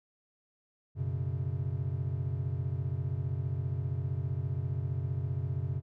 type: chord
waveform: triangle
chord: F# suspended fourth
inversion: none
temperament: equal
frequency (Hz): 92.5 / 123.47 / 138.59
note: F#2 / B2 / C#3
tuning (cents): 0 / 0 / 0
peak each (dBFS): -33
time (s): 0.95-5.82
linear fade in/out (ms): 50
effects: none